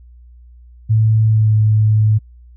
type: tone with pitch glide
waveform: sine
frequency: 110 to 107.8 Hz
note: A2 to A2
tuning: 0 to -35 cents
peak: -9 dBFS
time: 0.89-2.19 s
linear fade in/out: 20 ms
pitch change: -35 cents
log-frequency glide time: 1.26-1.55 s
effects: added 60 Hz sine -39 dBFS peak until 2.56 s